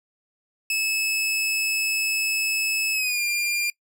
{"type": "tone with pitch glide", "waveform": "sawtooth", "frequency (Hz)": [2600, 2398], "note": ["E7", "D7"], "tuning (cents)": [-24, 36], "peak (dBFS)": -19, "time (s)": [0.7, 3.7], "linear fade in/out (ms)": 2, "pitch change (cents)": -140, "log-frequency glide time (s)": [2.93, 3.21], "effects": ["noise-tail reverb RT60 0.1 s tail -22 dB re dry"]}